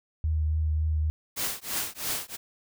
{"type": "tone with vibrato", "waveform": "sine", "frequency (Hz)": 77.78, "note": "D#2", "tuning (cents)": 0, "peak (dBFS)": -23, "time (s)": [0.24, 1.1], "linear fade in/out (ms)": 0, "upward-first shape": "triangle", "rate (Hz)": 3.6, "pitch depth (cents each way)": 21}
{"type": "noise with tremolo", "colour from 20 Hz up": "white", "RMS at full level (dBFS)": -28, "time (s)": [1.36, 2.37], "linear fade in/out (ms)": 20, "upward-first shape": "triangle", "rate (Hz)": 3, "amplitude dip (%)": 100}
{"effects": []}